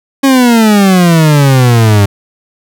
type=exponential sweep; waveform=40% pulse; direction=down; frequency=276.6 to 98.7 Hz; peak=-3 dBFS; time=0.23-2.06 s; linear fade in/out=10 ms; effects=none